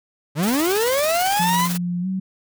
40% pulse linear sweep, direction up, 134.8 to 1046.5 Hz, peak -17 dBFS, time 0.35-1.69 s, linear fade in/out 50 ms
white noise with tremolo, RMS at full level -26 dBFS, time 0.42-1.78 s, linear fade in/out 20 ms, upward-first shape triangle, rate 18 Hz, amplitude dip 55%
sine tone with pitch glide, 176.2 to 188.85 Hz, F3 to F#3, +16 to +36 cents, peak -21 dBFS, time 1.39-2.2 s, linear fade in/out 10 ms, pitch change +120 cents, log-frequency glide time 2.01-2.07 s
effects none

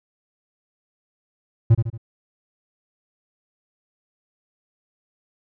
triangle tone with echo, 113.9 Hz, A#2, 40 cents flat, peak -7 dBFS, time 1.7-1.75 s, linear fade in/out 10 ms, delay 76 ms, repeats 3, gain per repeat -7 dB, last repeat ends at 1.978 s, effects none

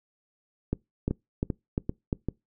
two click trains, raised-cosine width 3 ms, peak -13 / -15 dBFS, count 5 / 4, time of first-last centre 0.73-2.129 / 1.11-2.286 s, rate 2.86 / 2.55 Hz, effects noise-tail reverb RT60 0.2 s tail -24 dB re dry

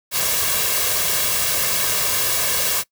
white noise with comb filter, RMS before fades -20 dBFS, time 0.11-2.84 s, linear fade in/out 50 ms, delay 1.8 ms, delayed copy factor +0.6, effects noise-tail reverb RT60 0.1 s tail -21 dB re dry + high-pass 60 Hz 12 dB/octave

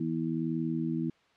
harmonic tone, 81.2 Hz, E2, 26 cents flat, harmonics 2 / 3 / 4, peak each -33 / -33 / -33 dBFS, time 0-1.1 s, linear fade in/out 5 ms, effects white hiss -65 dBFS RMS until 1.36 s + low-pass 3000 Hz 12 dB/octave

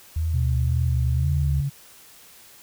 sine tone with vibrato, 77 Hz, D#2, 17 cents flat, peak -21 dBFS, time 0.16-1.61 s, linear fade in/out 5 ms, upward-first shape sine, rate 2 Hz, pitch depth 100 cents each way
sine tone with pitch glide, 123.47 to 139.39 Hz, B2 to C#3, 0 to +10 cents, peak -22 dBFS, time 0.33-1.7 s, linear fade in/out 20 ms, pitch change +210 cents, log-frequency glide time 1.14-1.27 s
effects white hiss -49 dBFS RMS until 2.62 s

